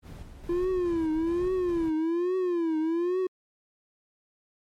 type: noise with tremolo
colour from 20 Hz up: brown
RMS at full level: -40 dBFS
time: 0.02-1.93 s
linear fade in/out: 50 ms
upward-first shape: square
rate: 2.4 Hz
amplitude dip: 40%
type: tone with vibrato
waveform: triangle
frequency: 341.7 Hz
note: F4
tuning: 38 cents flat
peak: -22 dBFS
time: 0.49-3.27 s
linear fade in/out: 5 ms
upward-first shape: triangle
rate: 1.2 Hz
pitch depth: 170 cents each way
effects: MP3 64 kbps